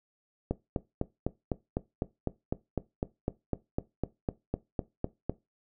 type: click train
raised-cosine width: 2 ms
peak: -15 dBFS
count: 20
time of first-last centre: 0.51-5.296 s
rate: 3.97 Hz
effects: noise-tail reverb RT60 0.2 s tail -18 dB re dry